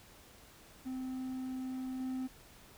triangle tone with level steps, 258.8 Hz, C4, 19 cents flat, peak -35 / -33 dBFS, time 0.85-2.28 s, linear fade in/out 20 ms, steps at 2 s, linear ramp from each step 5 ms, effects pink hiss -58 dBFS RMS until 2.77 s

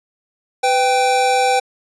square tone pair together, 502 / 784 Hz, B4 / G5, +28 / 0 cents, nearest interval minor sixth, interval 772 cents, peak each -19 / -15 dBFS, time 0.63-1.6 s, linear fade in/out 10 ms, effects resampled to 22050 Hz

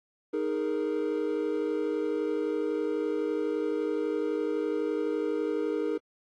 triangle chord, D# suspended fourth, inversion none, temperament just, 311.1 / 414.8 / 466.7 Hz, D#4 / G#4 / A#4, 0 / -2 / +2 cents, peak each -29 dBFS, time 0.33-5.98 s, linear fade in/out 10 ms, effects tanh soft clip ceiling -17 dBFS + AAC 32 kbps

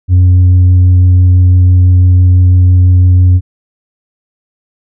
sine tone with tanh clipping, 90.6 Hz, F#2, 36 cents flat, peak -3 dBFS, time 0.08-3.41 s, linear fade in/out 50 ms, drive 2 dB, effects none

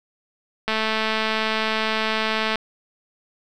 click train, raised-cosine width 0.3 ms, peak -7 dBFS, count 412, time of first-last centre 0.68-2.557 s, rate 219 Hz, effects none

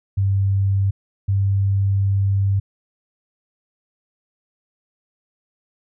sine tone pair in turn, 98 / 98.44 Hz, G2 / G2, 0 / +8 cents, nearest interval unison, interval 8 cents, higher second, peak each -15 dBFS, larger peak neither, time 0.17-0.91 / 1.28-2.6 s, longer second, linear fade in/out 10 ms, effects none

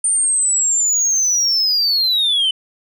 sine linear sweep, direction down, 9050 to 3000 Hz, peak -11 dBFS, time 0.04-2.51 s, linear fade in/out 5 ms, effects tanh soft clip ceiling -12 dBFS

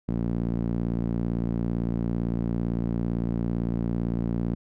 sawtooth tone with band-pass filter, 57.8 Hz, A#1, 14 cents flat, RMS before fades -27 dBFS, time 0.08-4.55 s, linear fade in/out 5 ms, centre 210 Hz, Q 1.6, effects none

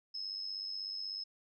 sine tone with amplitude modulation, 5180 Hz, E8, 31 cents flat, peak -35 dBFS, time 0.14-1.24 s, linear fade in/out 10 ms, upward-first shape sine, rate 96.3 Hz, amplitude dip 65%, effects none

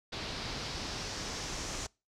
pink noise with low-pass filter sweep, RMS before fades -39 dBFS, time 0.12-1.87 s, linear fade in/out 10 ms, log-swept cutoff 4300 to 6700 Hz, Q 2.4, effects noise-tail reverb RT60 0.3 s tail -26 dB re dry

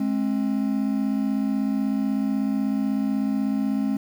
triangle tone pair together, 210.9 / 267.1 Hz, G#3 / C4, +27 / +36 cents, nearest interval major third, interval 409 cents, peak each -22 dBFS, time 0-3.97 s, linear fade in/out 5 ms, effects 8-bit

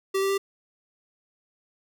square tone with pitch steps, 387.4 / 390.5 / 393.7 Hz, G4 / G4 / G4, -20 / -7 / +8 cents, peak -23 dBFS, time 0.14-0.38 s, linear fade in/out 10 ms, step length 80 ms, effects none

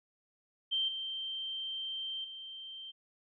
sine tone with level steps, 3136 Hz, G7, in tune, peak -29 / -36 / -43 dBFS, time 0.71-2.92 s, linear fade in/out 20 ms, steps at 0.88 / 2.24 s, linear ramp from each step 5 ms, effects none

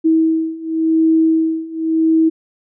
sine beating tone pair, 321.5 / 322.41 Hz, E4 / E4, -43 / -38 cents, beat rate 0.91 Hz, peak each -16 / -14 dBFS, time 0.04-2.3 s, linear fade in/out 20 ms, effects none

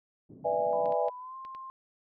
white band-pass noise, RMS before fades -50 dBFS, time 0.29-0.95 s, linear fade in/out 10 ms, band 110 to 330 Hz, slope 24 dB/octave
sine chord, E dominant seventh, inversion second, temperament just, 494.4 / 593.3 / 659.3 / 824.1 Hz, B4 / D5 / E5 / G#5, +2 / +18 / 0 / -14 cents, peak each -31 dBFS, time 0.44-1.1 s, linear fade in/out 20 ms
sine tone with pitch glide, 996 to 1055.2 Hz, B5 to C6, +14 to +14 cents, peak -40 dBFS, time 0.73-1.7 s, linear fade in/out 0 ms, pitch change +100 cents, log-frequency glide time 1.18-1.36 s
clicks, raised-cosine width 0.3 ms, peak -34 dBFS, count 5, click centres 0.858 / 0.923 / 1.084 / 1.45 / 1.549 s
effects none

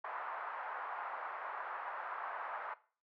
pink band-pass noise, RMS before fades -43 dBFS, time 0.04-2.74 s, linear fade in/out 5 ms, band 780 to 1500 Hz, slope 24 dB/octave, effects noise-tail reverb RT60 0.4 s tail -18 dB re dry

